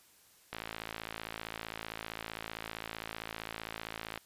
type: click train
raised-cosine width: 0.3 ms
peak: -22 dBFS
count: 203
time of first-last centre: 0.53-4.176 s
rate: 55.4 Hz
effects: white hiss -63 dBFS RMS until 4.25 s + resampled to 32000 Hz